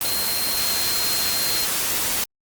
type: tone in noise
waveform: sine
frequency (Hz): 4186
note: C8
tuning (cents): 0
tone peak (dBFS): -25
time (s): 0.05-1.65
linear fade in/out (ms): 2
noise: white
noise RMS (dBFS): -23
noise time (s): 0.01-2.24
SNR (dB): -5
effects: Opus 32 kbps